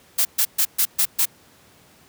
blue noise bursts, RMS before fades -18 dBFS, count 6, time 0.18-1.256 s, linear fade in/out 10 ms, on 71 ms, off 130 ms, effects pink hiss -53 dBFS RMS until 2.08 s + high-pass 80 Hz 12 dB/octave

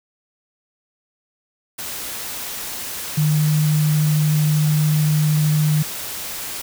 sine tone in noise, 152.2 Hz, D#3, 38 cents flat, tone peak -14 dBFS, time 3.17-5.83 s, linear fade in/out 10 ms, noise white, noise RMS -29 dBFS, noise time 1.78-6.62 s, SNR +12 dB, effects none

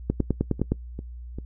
two click trains, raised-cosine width 3 ms, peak -9 / -21 dBFS, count 7 / 4, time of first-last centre 0.1-0.72 / 0.2-1.386 s, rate 9.68 / 2.53 Hz, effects noise-tail reverb RT60 0.1 s tail -22 dB re dry + added 60 Hz sine -36 dBFS peak until 1.45 s

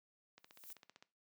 violet noise with exponential growth, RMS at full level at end -48 dBFS, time 0.37-0.73 s, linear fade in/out 5 ms, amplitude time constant 78 ms
click train, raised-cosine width 0.2 ms, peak -39 dBFS, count 11, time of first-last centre 0.38-1.025 s, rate 15.5 Hz
effects noise-tail reverb RT60 0.3 s tail -18 dB re dry + high-pass 150 Hz 12 dB/octave

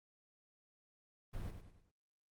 brown noise with echo, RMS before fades -43 dBFS, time 1.33-1.51 s, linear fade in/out 10 ms, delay 100 ms, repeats 4, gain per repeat -7 dB, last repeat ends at 1.91 s, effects Opus 32 kbps

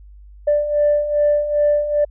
sine beating tone pair, 587.3 / 589.8 Hz, D5 / D5, 0 / +7 cents, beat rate 2.5 Hz, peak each -20 / -14 dBFS, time 0.47-2.05 s, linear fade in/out 10 ms, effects tanh soft clip ceiling -8 dBFS + added 50 Hz sine -39 dBFS peak until 2.1 s

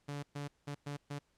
sawtooth tone bursts at uneven times, 143.9 Hz, D3, 35 cents flat, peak -35 dBFS, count 5, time 0.08-0.23 / 0.35-0.48 / 0.67-0.75 / 0.86-0.97 / 1.1-1.19 s, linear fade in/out 10 ms, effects pink hiss -75 dBFS RMS until 1.37 s + low-pass 9000 Hz 12 dB/octave

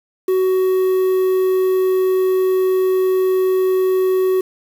triangle tone with quantisation, 374.1 Hz, F#4, 19 cents sharp, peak -11 dBFS, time 0.28-4.41 s, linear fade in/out 5 ms, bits 6, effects none

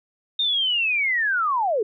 sine linear sweep, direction down, 3688 to 392 Hz, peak -19 dBFS, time 0.39-1.83 s, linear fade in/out 5 ms, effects none

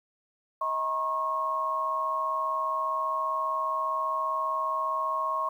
sine tone cluster, 636 / 951 / 1086 Hz, D#5 / A#5 / C#6, +38 / +34 / -36 cents, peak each -35 / -36 / -27 dBFS, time 0.61-5.49 s, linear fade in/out 5 ms, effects 10-bit

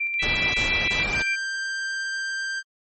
sine tone with tremolo, 2359 Hz, D7, 7 cents sharp, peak -22 dBFS, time 0-1.36 s, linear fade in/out 10 ms, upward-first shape square, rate 7.1 Hz, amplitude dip 35%
harmonic tone, 659.3 Hz, E5, in tune, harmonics 3 / 4 / 5 / 6, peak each -29 / -30 / -31 / -32 dBFS, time 0.19-1.04 s, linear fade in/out 10 ms
pink noise bursts, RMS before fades -29 dBFS, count 3, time 0.22-1.224 s, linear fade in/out 5 ms, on 320 ms, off 22 ms
45% pulse tone, 1577 Hz, G6, 10 cents sharp, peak -26 dBFS, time 1.13-2.63 s, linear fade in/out 50 ms
effects low-pass 9000 Hz 12 dB/octave + MP3 32 kbps

